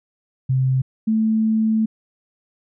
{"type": "tone pair in turn", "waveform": "sine", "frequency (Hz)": [130.81, 220], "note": ["C3", "A3"], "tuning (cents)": [0, 0], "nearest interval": "major sixth", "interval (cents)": 900, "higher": "second", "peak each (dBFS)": -15, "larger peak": "neither", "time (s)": [[0.49, 0.82], [1.07, 1.86]], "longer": "second", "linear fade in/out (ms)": 10, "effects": []}